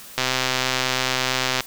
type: click train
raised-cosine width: 0.2 ms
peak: -3 dBFS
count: 185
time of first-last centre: 0.18-1.606 s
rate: 129 Hz
effects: white hiss -41 dBFS RMS until 1.66 s